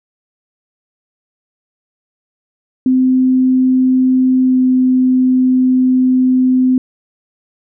sine tone with pitch glide, 257.6 to 256 Hz, C4 to C4, -27 to -38 cents, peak -8 dBFS, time 2.86-6.78 s, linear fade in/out 2 ms, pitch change -11 cents, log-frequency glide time 4.42-4.58 s, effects none

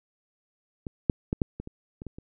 clicks, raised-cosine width 3 ms, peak -21 / -7 / -13 / -10 / -22 / -26 / -25 / -24 / -28 dBFS, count 9, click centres 0.868 / 1.098 / 1.329 / 1.418 / 1.6 / 1.674 / 2.019 / 2.067 / 2.185 s, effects none

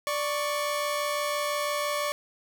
sawtooth tone pair together, 587.3 / 1108.7 Hz, D5 / C#6, 0 / 0 cents, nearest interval major seventh, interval 1100 cents, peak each -25 / -27 dBFS, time 0.07-2.12 s, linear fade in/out 0 ms, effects none

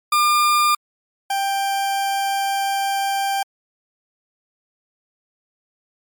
40% pulse tone pair in turn, 1202 / 788.2 Hz, D6 / G5, +40 / +9 cents, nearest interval perfect fifth, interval 731 cents, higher first, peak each -13 / -18 dBFS, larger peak first, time 0.12-0.75 / 1.3-3.43 s, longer second, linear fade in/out 5 ms, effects MP3 96 kbps

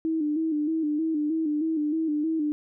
sine tone with vibrato, 310 Hz, D#4, 6 cents flat, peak -23 dBFS, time 0.05-2.52 s, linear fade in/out 0 ms, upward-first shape square, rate 3.2 Hz, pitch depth 65 cents each way, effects none

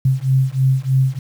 sine beating tone pair, 130.81 / 134.01 Hz, C3 / C3, 0 / +42 cents, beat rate 3.2 Hz, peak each -16 dBFS, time 0.05-1.19 s, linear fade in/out 5 ms, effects 7-bit

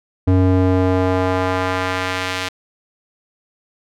square tone with band-pass filter sweep, 92.5 Hz, F#2, in tune, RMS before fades -17 dBFS, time 0.27-2.49 s, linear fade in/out 10 ms, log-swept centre 220 to 3100 Hz, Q 0.78, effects none

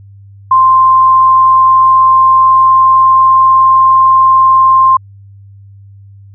sine tone with pitch glide, 1046.5 to 1053.2 Hz, C6 to C6, 0 to +11 cents, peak -3 dBFS, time 0.51-4.97 s, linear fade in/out 5 ms, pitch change +11 cents, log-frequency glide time 0.7-3.65 s, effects added 99 Hz sine -33 dBFS peak until 6.34 s

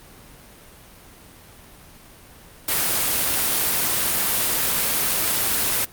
white noise, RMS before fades -21 dBFS, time 2.68-5.85 s, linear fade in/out 5 ms, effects pink hiss -46 dBFS RMS until 5.92 s + Opus 32 kbps

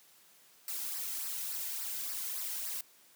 blue noise with flanger, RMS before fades -38 dBFS, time 0.68-2.81 s, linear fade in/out 2 ms, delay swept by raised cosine 0.29 to 1.79 ms, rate 3.5 Hz, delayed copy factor -0.65, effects white hiss -62 dBFS RMS until 3.15 s + high-pass 150 Hz 12 dB/octave

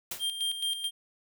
white noise with exponential decay, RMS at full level -32 dBFS, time 0.11-0.32 s, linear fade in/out 5 ms, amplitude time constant 44 ms
square tone with tremolo, 3191 Hz, G7, 30 cents sharp, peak -28 dBFS, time 0.19-0.91 s, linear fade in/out 50 ms, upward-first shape square, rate 4.6 Hz, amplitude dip 60%
effects none

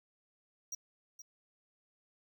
square tone with echo, 5740 Hz, F8, 47 cents sharp, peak -38 dBFS, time 0.72-0.75 s, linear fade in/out 5 ms, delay 470 ms, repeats 1, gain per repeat -11 dB, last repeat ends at 1.22 s, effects none

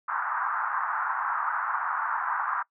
white band-pass noise, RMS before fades -29 dBFS, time 0.08-2.63 s, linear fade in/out 10 ms, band 870 to 1500 Hz, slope 48 dB/octave, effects noise-tail reverb RT60 0.1 s tail -22 dB re dry

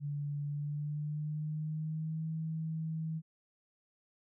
sine tone with pitch glide, 144.9 to 159.85 Hz, D3 to D#3, -23 to +47 cents, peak -34 dBFS, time 0-3.22 s, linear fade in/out 50 ms, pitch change +170 cents, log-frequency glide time 0.45-2.26 s, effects none

